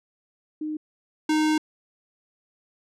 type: tone pair in turn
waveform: sine / square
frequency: 307 / 309 Hz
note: D#4 / D#4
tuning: -23 / -12 cents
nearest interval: unison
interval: 11 cents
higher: second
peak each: -27 / -20 dBFS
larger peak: second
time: 0.61-0.77 / 1.29-1.58 s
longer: second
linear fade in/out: 5 ms
effects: low-pass 8000 Hz 12 dB/octave